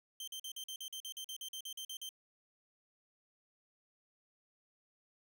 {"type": "tone bursts", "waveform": "sawtooth", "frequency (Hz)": 3127, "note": "G7", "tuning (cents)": -5, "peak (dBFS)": -39, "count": 16, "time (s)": [0.2, 2.091], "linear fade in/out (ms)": 2, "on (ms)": 76, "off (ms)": 45, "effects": []}